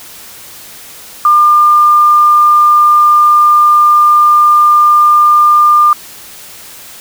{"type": "tone", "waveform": "sine", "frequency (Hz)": 1200, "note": "D6", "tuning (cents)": 37, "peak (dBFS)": -3, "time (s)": [1.25, 5.93], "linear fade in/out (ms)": 2, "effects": ["white hiss -32 dBFS RMS until 7 s"]}